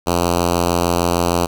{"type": "tone with notch filter", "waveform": "5% pulse", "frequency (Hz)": 86.6, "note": "F2", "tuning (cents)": -14, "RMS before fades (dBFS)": -17, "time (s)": [0.06, 1.47], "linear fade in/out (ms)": 20, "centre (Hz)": 2100, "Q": 1.7, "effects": []}